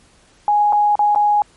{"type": "tone with dropouts", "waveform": "sine", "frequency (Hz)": 830.6, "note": "G#5", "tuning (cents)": 0, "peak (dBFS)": -11, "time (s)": [0.48, 1.42], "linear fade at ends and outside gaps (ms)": 1, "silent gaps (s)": [[0.725, 0.73], [0.955, 0.992], [1.149, 1.159]], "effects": ["pink hiss -52 dBFS RMS until 1.56 s", "MP3 48 kbps"]}